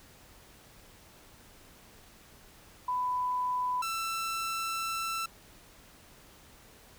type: tone pair in turn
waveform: sine / sawtooth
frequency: 997 / 1334.6 Hz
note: B5 / E6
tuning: +16 / +21 cents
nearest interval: perfect fourth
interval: 505 cents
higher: second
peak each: -28 dBFS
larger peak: neither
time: 2.88-3.82 / 3.82-5.26 s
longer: second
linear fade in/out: 5 ms
effects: pink hiss -56 dBFS RMS until 6.98 s